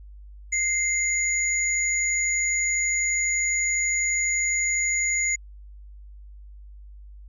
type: tone pair together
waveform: sine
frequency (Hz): 2091 / 6837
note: C7 / G#8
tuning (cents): -2 / +49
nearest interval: octave + major sixth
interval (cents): 2051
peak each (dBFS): -24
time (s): 0.52-5.36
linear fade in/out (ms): 10
effects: added 50 Hz sine -41 dBFS peak until 7.28 s